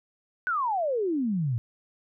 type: exponential sweep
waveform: sine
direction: down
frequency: 1529 to 110 Hz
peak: -24 dBFS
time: 0.47-1.58 s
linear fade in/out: 0 ms
effects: none